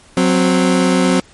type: tone pair together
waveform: 30% pulse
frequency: 183.9 / 261.2 Hz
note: F#3 / C4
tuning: -10 / -3 cents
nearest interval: tritone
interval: 607 cents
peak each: -11 dBFS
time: 0.17-1.2 s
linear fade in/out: 2 ms
effects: pink hiss -46 dBFS RMS until 1.33 s + MP3 48 kbps